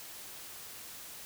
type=silence; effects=white hiss -47 dBFS RMS until 1.25 s